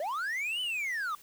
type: linear two-way sweep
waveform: triangle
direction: up then down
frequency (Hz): 554.4 to 3043 to 1155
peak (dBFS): -29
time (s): 0-1.15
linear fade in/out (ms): 2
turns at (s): 0.61
effects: white hiss -56 dBFS RMS until 1.22 s